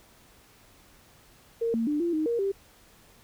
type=tone with pitch steps; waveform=sine; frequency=461.3 / 228.3 / 296.7 / 342.4 / 311.3 / 469.4 / 393.2 Hz; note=A#4 / A#3 / D4 / F4 / D#4 / A#4 / G4; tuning=-18 / -36 / +18 / -34 / +1 / +12 / +5 cents; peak=-24 dBFS; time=1.61-2.52 s; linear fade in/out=10 ms; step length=130 ms; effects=pink hiss -57 dBFS RMS until 3.23 s